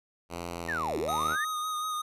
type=tone with pitch glide; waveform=5% pulse; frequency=86 to 77.96 Hz; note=F2 to D#2; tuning=-26 to +4 cents; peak=-24 dBFS; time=0.29-1.37 s; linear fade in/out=50 ms; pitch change=-170 cents; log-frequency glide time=0.59-0.9 s
type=linear two-way sweep; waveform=sine; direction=down then up; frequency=1884 to 285.9 to 1884 Hz; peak=-29 dBFS; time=0.68-1.45 s; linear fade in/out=10 ms; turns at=0.98 s
type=tone with vibrato; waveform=square; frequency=1243 Hz; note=D#6; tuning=2 cents flat; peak=-31 dBFS; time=1.08-2.02 s; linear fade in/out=10 ms; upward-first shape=sine; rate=5.4 Hz; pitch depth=25 cents each way
effects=resampled to 32000 Hz